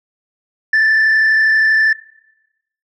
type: tone with frequency modulation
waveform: sine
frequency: 1761 Hz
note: A6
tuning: 1 cent sharp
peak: -7 dBFS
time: 0.73-1.93 s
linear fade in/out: 5 ms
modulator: 32.5 Hz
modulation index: 0.81
effects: noise-tail reverb RT60 0.9 s tail -21 dB re dry + tanh soft clip ceiling -8 dBFS